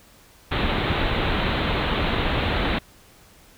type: low-pass noise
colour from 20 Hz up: pink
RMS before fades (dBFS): -23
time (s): 0.51-2.79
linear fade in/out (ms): 10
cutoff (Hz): 4000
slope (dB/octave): 96
effects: pink hiss -52 dBFS RMS until 3.57 s